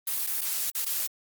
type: noise with dropouts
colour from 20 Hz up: blue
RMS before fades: -29 dBFS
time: 0.07-1.07 s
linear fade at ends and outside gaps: 5 ms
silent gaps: 0.266-0.27 / 0.41-0.415 / 0.703-0.749 / 0.849-0.862 s
effects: Opus 32 kbps